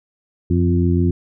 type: harmonic tone with a mistuned harmonic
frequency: 87.31 Hz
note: F2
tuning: in tune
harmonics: 1 / 2 / 3 / 4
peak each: -16 / -19 / -21 / -22 dBFS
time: 0.5-1.11 s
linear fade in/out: 5 ms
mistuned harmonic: 1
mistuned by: +45 cents
effects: none